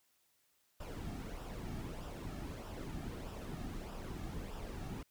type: noise with flanger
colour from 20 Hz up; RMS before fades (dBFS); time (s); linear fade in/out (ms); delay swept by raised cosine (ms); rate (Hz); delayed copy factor
brown; -44; 0.8-5.03; 5; 0.46 to 2.06; 1.6; -0.55
effects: white hiss -75 dBFS RMS until 5.1 s